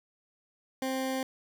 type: tone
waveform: 20% pulse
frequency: 262.9 Hz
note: C4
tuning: 8 cents sharp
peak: -25 dBFS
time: 0.82-1.23 s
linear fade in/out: 2 ms
effects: none